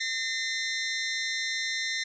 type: tone pair together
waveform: 20% pulse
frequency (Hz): 1825 / 2048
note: A#6 / C7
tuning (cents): -37 / -38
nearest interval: major second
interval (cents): 199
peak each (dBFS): -26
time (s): 0-2.04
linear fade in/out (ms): 10
effects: resampled to 16000 Hz